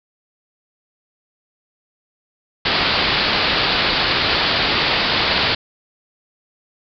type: low-pass noise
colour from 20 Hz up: white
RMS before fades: -18 dBFS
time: 2.65-5.55 s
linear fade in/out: 5 ms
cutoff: 4800 Hz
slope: 96 dB/octave
effects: none